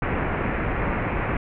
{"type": "low-pass noise", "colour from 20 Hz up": "pink", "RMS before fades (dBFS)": -25, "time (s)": [0.02, 1.37], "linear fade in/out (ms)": 2, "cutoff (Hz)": 2400, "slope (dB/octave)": 48, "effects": []}